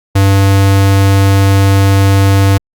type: tone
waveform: square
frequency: 98 Hz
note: G2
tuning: in tune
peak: -6 dBFS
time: 0.15-2.58 s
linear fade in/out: 10 ms
effects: Opus 48 kbps